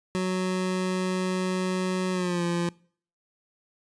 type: tone with pitch glide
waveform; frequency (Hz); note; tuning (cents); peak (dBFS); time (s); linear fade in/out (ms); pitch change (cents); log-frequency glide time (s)
25% pulse; 185 to 172.61; F#3 to F3; 0 to -20; -21; 0.15-2.69; 0; -120; 2.12-2.43
effects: noise-tail reverb RT60 0.5 s tail -24 dB re dry + resampled to 22050 Hz